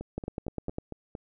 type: two click trains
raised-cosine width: 2 ms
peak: -19 / -24 dBFS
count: 7 / 6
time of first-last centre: 0.18-0.784 / 0.01-1.152 s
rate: 9.93 / 4.38 Hz
effects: none